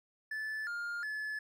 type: tone with pitch steps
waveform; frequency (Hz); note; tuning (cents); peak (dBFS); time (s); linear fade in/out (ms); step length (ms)
triangle; 1743 / 1410 / 1722; A6 / F6 / A6; -17 / +16 / -38; -34; 0.31-1.39; 5; 360
effects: none